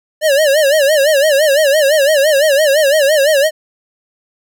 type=tone with vibrato; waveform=square; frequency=585 Hz; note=D5; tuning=7 cents flat; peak=-9 dBFS; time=0.21-3.51 s; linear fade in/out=50 ms; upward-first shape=sine; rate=5.9 Hz; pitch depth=140 cents each way; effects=none